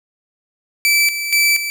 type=tone with tremolo; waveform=sawtooth; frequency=2319 Hz; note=D7; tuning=22 cents flat; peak=-8 dBFS; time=0.85-1.7 s; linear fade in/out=0 ms; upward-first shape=square; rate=2.1 Hz; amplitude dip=65%; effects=none